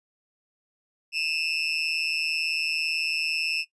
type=tone with amplitude modulation; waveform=30% pulse; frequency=2637 Hz; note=E7; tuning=in tune; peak=-18 dBFS; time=1.12-3.65 s; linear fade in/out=50 ms; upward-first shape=sine; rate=158 Hz; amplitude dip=95%; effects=noise-tail reverb RT60 0.1 s tail -17 dB re dry + resampled to 22050 Hz